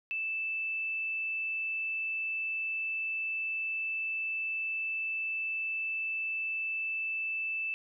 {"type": "tone", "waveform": "sine", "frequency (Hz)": 2639, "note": "E7", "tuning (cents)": 1, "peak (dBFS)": -31, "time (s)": [0.11, 7.74], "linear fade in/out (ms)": 0, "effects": []}